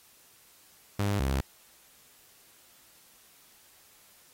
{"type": "tone pair in turn", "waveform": "sawtooth", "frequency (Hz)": [101.3, 67.2], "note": ["G#2", "C2"], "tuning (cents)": [-43, 47], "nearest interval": "perfect fifth", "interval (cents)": 710, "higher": "first", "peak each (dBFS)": -22, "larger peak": "neither", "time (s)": [[0.99, 1.2], [1.2, 1.41]], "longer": "neither", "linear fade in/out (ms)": 5, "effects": ["white hiss -59 dBFS RMS until 4.33 s", "AAC 48 kbps"]}